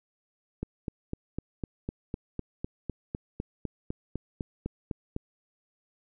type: click train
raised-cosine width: 3 ms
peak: -19 dBFS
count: 19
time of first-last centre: 0.63-5.164 s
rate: 3.97 Hz
effects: none